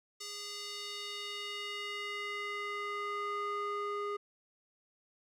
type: tone with band-pass filter sweep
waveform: square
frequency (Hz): 410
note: G#4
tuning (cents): -22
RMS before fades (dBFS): -39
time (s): 0.2-4.17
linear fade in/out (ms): 10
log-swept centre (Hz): 5600 to 890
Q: 1.8
effects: none